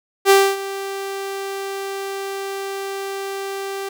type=tone with ADSR envelope; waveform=sawtooth; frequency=392 Hz; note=G4; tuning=in tune; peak=-4 dBFS; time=0.25-3.89 s; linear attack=51 ms; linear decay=260 ms; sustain=-17 dB; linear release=6 ms; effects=none